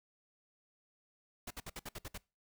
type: noise bursts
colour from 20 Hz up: pink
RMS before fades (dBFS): -44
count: 8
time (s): 1.47-2.178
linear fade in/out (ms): 5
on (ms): 36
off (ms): 60
effects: noise-tail reverb RT60 0.3 s tail -24 dB re dry